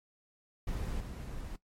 brown noise with level steps, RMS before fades -36 / -41 dBFS, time 0.67-1.56 s, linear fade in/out 5 ms, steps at 1 s, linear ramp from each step 5 ms, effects noise-tail reverb RT60 0.1 s tail -17 dB re dry + MP3 64 kbps

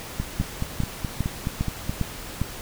two click trains, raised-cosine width 5 ms, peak -11 / -13 dBFS, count 6 / 9, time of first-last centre 0.4-2.416 / 0.2-1.895 s, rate 2.48 / 4.72 Hz, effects pink hiss -37 dBFS RMS until 2.61 s

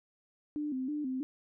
sine tone with vibrato, 278 Hz, C#4, 5 cents sharp, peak -32 dBFS, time 0.56-1.23 s, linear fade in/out 0 ms, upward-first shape square, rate 3.1 Hz, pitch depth 120 cents each way, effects none

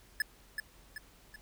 square tone with echo, 1721 Hz, A6, 39 cents flat, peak -28 dBFS, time 0.2-0.22 s, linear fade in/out 2 ms, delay 380 ms, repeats 3, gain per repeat -6 dB, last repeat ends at 1.36 s, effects added 46 Hz sine -62 dBFS peak until 1.41 s + pink hiss -61 dBFS RMS until 1.41 s

